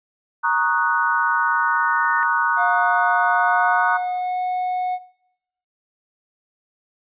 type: chord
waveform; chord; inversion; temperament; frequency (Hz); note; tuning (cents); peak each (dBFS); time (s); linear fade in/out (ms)
sine; D# minor seventh; second; equal; 932.3 / 1108.7 / 1244.5 / 1480; A#5 / C#6 / D#6 / F#6; 0 / 0 / 0 / 0; -21 / -24 / -24 / -21; 0.43-3.98; 20
type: tone with exponential growth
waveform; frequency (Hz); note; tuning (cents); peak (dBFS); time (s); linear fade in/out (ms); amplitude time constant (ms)
sine; 1818; A#6; -44; -24; 0.48-2.23; 0; 380
type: tone with pitch glide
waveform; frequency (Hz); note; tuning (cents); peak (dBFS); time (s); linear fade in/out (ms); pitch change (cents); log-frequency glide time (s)
triangle; 712 to 731.6; F5 to F#5; +33 to -20; -19; 2.56-4.99; 50; +47; 3.32-4.41
effects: noise-tail reverb RT60 0.8 s tail -17 dB re dry + resampled to 8000 Hz